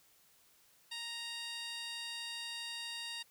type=tone with band-pass filter; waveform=15% pulse; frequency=932.3 Hz; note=A#5; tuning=in tune; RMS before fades=-43 dBFS; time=0.91-3.23 s; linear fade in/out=10 ms; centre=4800 Hz; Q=1.4; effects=white hiss -67 dBFS RMS until 3.3 s